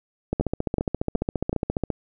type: two click trains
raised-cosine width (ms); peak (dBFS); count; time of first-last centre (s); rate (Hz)
2; -10 / -10; 5 / 23; 0.41-1.903 / 0.33-1.837; 2.68 / 14.6
effects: none